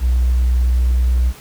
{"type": "tone", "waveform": "triangle", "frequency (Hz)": 61.74, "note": "B1", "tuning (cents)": 0, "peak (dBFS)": -8, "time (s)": [0, 1.33], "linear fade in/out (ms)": 50, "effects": ["tanh soft clip ceiling -9 dBFS", "pink hiss -40 dBFS RMS until 1.4 s"]}